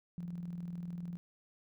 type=tone with tremolo; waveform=sine; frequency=173.5 Hz; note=F3; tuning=11 cents flat; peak=-37 dBFS; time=0.18-1.17 s; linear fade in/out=0 ms; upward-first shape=square; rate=20 Hz; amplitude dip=45%; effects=none